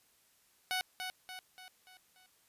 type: tone with echo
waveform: 10% pulse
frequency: 742 Hz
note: F#5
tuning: 5 cents sharp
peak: -24 dBFS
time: 0.71-0.81 s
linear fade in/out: 0 ms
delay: 290 ms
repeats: 5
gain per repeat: -6 dB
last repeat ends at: 2.26 s
effects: white hiss -69 dBFS RMS until 2.48 s + resampled to 32000 Hz